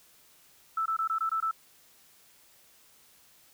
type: tone bursts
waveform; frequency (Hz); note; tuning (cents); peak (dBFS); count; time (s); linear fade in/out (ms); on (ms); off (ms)
sine; 1318.5; E6; 0; -26; 7; 0.77-1.512; 5; 88; 21
effects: white hiss -60 dBFS RMS until 3.53 s